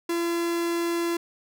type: tone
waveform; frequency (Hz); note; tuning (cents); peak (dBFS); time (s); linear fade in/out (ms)
45% pulse; 340.2; F4; -45; -24; 0.09-1.17; 5
effects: none